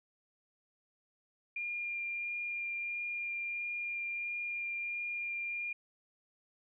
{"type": "tone with vibrato", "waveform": "sine", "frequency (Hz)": 2403, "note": "D7", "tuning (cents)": 39, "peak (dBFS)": -35, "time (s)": [1.56, 5.73], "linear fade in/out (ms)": 5, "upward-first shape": "sine", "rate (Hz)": 1.5, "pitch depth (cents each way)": 9, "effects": []}